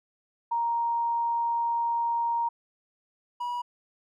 sine / triangle tone pair in turn, 935 / 968.9 Hz, A#5 / B5, +5 / -33 cents, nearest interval minor second, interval 62 cents, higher second, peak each -24 / -27 dBFS, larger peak first, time 0.51-2.49 / 3.4-3.62 s, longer first, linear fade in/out 10 ms, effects none

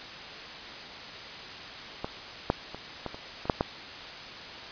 clicks, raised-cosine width 1 ms, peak -17 / -8 / -24 / -19 / -25 / -23 / -8 / -10 dBFS, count 8, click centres 2.045 / 2.501 / 2.746 / 3.063 / 3.145 / 3.455 / 3.498 / 3.609 s, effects white hiss -41 dBFS RMS until 4.71 s + resampled to 11025 Hz

